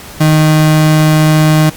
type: tone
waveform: 35% pulse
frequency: 155.1 Hz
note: D#3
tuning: 5 cents flat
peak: -4 dBFS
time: 0.2-1.7 s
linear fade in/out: 10 ms
effects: pink hiss -31 dBFS RMS until 1.76 s + Opus 48 kbps